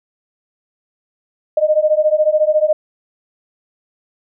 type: beating tone pair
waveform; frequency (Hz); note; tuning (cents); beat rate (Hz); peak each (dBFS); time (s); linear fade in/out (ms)
sine; 607 / 621; D#5 / D#5; -43 / -3; 14; -14; 1.57-2.73; 5
effects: none